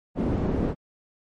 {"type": "low-pass noise", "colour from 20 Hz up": "white", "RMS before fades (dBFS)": -25, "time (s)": [0.15, 0.75], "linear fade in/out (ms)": 50, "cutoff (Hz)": 300, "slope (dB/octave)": 12, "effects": ["MP3 48 kbps"]}